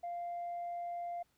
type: tone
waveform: sine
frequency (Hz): 696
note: F5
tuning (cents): -6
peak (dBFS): -36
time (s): 0.03-1.23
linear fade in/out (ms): 10
effects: tanh soft clip ceiling -35 dBFS + pink hiss -75 dBFS RMS until 1.37 s